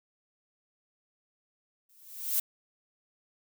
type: noise with exponential growth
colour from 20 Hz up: violet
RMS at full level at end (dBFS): -25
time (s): 1.89-2.4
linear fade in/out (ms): 5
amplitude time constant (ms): 110
effects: none